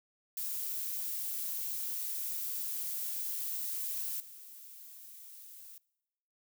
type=noise with level steps; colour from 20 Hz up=violet; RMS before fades=-37 / -51 dBFS; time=0.37-5.78 s; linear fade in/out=2 ms; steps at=4.2 s; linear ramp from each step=2 ms; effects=noise-tail reverb RT60 1.0 s tail -24 dB re dry